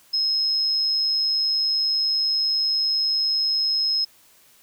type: tone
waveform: sine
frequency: 5150 Hz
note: E8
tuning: 41 cents flat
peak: -19 dBFS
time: 0.13-4.05 s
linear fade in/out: 10 ms
effects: white hiss -55 dBFS RMS until 4.62 s